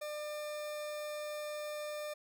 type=tone; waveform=40% pulse; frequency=599 Hz; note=D5; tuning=34 cents sharp; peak=-38 dBFS; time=0.01-2.14 s; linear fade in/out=10 ms; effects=none